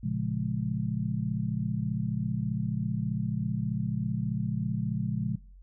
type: chord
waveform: sine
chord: Bb minor seventh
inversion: none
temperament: just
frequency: 116.54 / 139.85 / 174.81 / 209.8 Hz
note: Bb2 / Db3 / F3 / Ab3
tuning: 0 / +16 / +2 / +18 cents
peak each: -33 dBFS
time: 0.03-5.36 s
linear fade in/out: 10 ms
effects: noise-tail reverb RT60 0.4 s tail -21 dB re dry + added 46 Hz sine -48 dBFS peak until 5.62 s